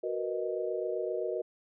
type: chord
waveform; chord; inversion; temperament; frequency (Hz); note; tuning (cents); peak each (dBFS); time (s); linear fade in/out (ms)
sine; B major seventh; second; equal; 370 / 466.2 / 493.9 / 622.3; F#4 / A#4 / B4 / D#5; 0 / 0 / 0 / 0; -35 / -35 / -39 / -36; 0.03-1.42; 10
effects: none